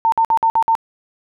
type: tone bursts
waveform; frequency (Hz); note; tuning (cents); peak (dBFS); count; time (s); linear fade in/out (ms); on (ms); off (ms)
sine; 905; A5; +48; -11; 6; 0.05-0.752; 0; 72; 54
effects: none